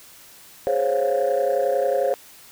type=chord; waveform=sine; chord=Db major seventh; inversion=second; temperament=equal with one note detuned; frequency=415.3 / 523.3 / 554.4 / 702.9 Hz; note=Ab4 / C5 / Db5 / F5; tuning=0 / 0 / 0 / +11 cents; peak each=-25 / -21 / -21 / -25 dBFS; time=0.67-2.14 s; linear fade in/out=0 ms; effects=tanh soft clip ceiling -13 dBFS + white hiss -47 dBFS RMS until 2.51 s